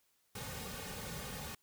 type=noise with comb filter; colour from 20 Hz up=pink; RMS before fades=-44 dBFS; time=0.35-1.55 s; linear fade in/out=5 ms; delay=3 ms; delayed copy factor=-0.8; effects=white hiss -75 dBFS RMS until 1.62 s